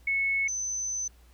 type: tone pair in turn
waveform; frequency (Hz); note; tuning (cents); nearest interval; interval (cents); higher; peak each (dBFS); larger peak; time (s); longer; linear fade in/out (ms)
sine; 2200 / 6102; C#7 / G8; -14 / -48; octave + tritone; 1766; second; -24 / -29; first; 0.07-0.48 / 0.48-1.08; second; 5
effects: added 60 Hz sine -53 dBFS peak until 1.33 s + pink hiss -63 dBFS RMS until 1.33 s